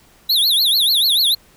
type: tone with vibrato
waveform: square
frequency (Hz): 3806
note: A#7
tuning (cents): +35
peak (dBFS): -13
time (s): 0.29-1.35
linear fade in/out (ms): 10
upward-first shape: triangle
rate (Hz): 6.8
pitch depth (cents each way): 280
effects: pink hiss -51 dBFS RMS until 1.56 s